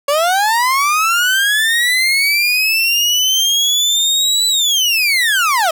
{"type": "linear two-way sweep", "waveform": "30% pulse", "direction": "up then down", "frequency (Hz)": [554.4, 3988, 611], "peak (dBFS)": -9, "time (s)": [0.08, 5.71], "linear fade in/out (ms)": 5, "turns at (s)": 4.47, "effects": []}